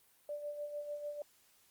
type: tone with tremolo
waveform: sine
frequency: 587.3 Hz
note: D5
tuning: in tune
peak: -37 dBFS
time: 0.29-1.22 s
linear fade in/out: 2 ms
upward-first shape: sine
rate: 6.7 Hz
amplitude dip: 55%
effects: white hiss -68 dBFS RMS until 1.7 s + Opus 32 kbps